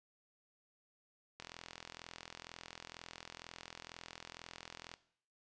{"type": "click train", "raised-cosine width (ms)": 0.2, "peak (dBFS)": -29, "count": 150, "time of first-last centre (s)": [1.4, 4.939], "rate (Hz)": 42.1, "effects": ["noise-tail reverb RT60 0.6 s tail -17 dB re dry", "resampled to 22050 Hz"]}